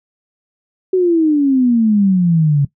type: exponential sweep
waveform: sine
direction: down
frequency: 378.9 to 138.59 Hz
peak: -9 dBFS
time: 0.93-2.65 s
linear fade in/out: 5 ms
effects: noise-tail reverb RT60 0.1 s tail -18 dB re dry